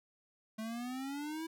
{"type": "exponential sweep", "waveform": "square", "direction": "up", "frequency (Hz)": [216.5, 329.6], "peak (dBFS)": -39, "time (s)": [0.58, 1.47], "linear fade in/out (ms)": 10, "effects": []}